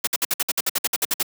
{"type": "noise bursts", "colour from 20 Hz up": "white", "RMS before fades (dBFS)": -21, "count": 14, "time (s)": [0.04, 1.229], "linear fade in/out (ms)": 5, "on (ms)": 32, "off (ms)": 57, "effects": ["high-pass 200 Hz 12 dB/octave"]}